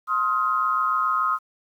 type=tone cluster; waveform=sine; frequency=1053 / 1261 / 1388 Hz; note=C6 / D#6 / F6; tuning=+11 / +23 / -11 cents; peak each=-26 / -21 / -29 dBFS; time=0.07-1.39 s; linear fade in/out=50 ms; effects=9-bit